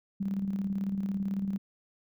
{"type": "tone with tremolo", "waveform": "sine", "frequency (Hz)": 196, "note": "G3", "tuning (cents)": 0, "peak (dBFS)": -27, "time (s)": [0.2, 1.58], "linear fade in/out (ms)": 10, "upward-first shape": "square", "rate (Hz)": 18, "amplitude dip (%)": 45, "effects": []}